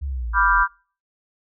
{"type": "linear sweep", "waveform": "sine", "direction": "down", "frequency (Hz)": [72.7, 36.71], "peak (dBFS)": -24, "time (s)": [0.01, 0.64], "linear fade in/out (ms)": 20}
{"type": "chord", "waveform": "sine", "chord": "G dominant seventh", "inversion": "first", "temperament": "equal", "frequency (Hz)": [987.8, 1174.7, 1396.9, 1568], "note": ["B5", "D6", "F6", "G6"], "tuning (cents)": [0, 0, 0, 0], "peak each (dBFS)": -20, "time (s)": [0.33, 0.68], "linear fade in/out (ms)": 50}
{"effects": ["noise-tail reverb RT60 0.4 s tail -25 dB re dry"]}